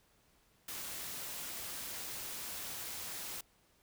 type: noise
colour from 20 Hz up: white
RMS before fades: -43 dBFS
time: 0.68-3.41 s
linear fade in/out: 5 ms
effects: pink hiss -70 dBFS RMS until 3.82 s